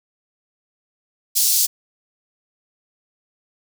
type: high-pass noise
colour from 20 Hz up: pink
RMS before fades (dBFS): -17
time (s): 1.35-1.67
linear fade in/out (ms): 20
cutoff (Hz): 4800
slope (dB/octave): 24
effects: none